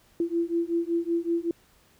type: beating tone pair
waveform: sine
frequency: 335.5 / 340.8 Hz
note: E4 / F4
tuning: +31 / -42 cents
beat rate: 5.3 Hz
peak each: -27 dBFS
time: 0.2-1.51 s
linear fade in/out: 2 ms
effects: pink hiss -61 dBFS RMS until 1.99 s